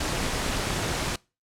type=noise with amplitude modulation; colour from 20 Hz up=pink; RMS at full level=-25 dBFS; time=0-1.16 s; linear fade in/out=5 ms; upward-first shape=sine; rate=227 Hz; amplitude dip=60%; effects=noise-tail reverb RT60 0.3 s tail -24 dB re dry + low-pass 9000 Hz 12 dB/octave